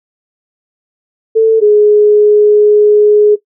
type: tone pair in turn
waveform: sine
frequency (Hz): 444.9 / 418.8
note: A4 / G#4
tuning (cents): +19 / +15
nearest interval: minor second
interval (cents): 104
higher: first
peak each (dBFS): -3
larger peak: neither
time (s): 1.35-1.61 / 1.61-3.36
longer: second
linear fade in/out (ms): 20
effects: noise-tail reverb RT60 0.1 s tail -17 dB re dry